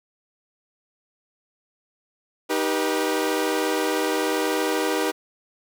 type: chord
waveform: sawtooth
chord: Eb augmented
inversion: none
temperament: equal with one note detuned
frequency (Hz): 311.1 / 392 / 485.1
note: Eb4 / G4 / B4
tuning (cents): 0 / 0 / -31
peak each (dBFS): -22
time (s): 2.49-5.12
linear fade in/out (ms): 20
effects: none